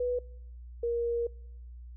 sine tone pair in turn, 492.6 / 470.8 Hz, B4 / A#4, -5 / +17 cents, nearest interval minor second, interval 78 cents, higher first, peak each -27 dBFS, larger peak neither, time 0-0.19 / 0.83-1.27 s, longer second, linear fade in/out 5 ms, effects noise-tail reverb RT60 0.8 s tail -26 dB re dry + added 60 Hz sine -43 dBFS peak until 1.96 s

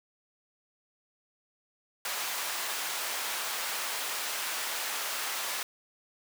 pink high-pass noise, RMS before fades -34 dBFS, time 2.05-5.63 s, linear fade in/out 2 ms, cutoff 930 Hz, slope 12 dB/octave, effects none

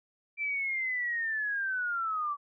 sine linear sweep, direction down, 2349 to 1139 Hz, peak -29 dBFS, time 0.37-2.37 s, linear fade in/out 50 ms, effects none

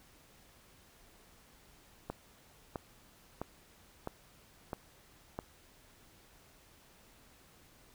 click train, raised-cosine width 1 ms, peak -23 dBFS, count 6, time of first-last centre 2.1-5.389 s, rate 1.52 Hz, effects pink hiss -62 dBFS RMS until 7.94 s

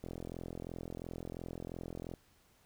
click train, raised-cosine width 2 ms, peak -29 dBFS, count 91, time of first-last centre 0.04-2.138 s, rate 42.9 Hz, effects pink hiss -68 dBFS RMS until 2.65 s

